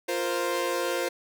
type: chord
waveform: sawtooth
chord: F suspended fourth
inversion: none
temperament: equal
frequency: 349.2 / 466.2 / 523.3 Hz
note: F4 / Bb4 / C5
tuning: 0 / 0 / 0 cents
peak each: -27 / -29 / -25 dBFS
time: 0.08-1.09 s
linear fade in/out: 10 ms
effects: none